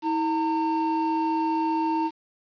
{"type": "tone pair together", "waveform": "triangle", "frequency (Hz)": [321.7, 910], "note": ["E4", "A#5"], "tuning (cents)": [-42, -42], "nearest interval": "octave + tritone", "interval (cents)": 1800, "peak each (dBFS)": -23, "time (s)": [0.02, 2.11], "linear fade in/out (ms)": 50, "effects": ["resampled to 11025 Hz", "8-bit"]}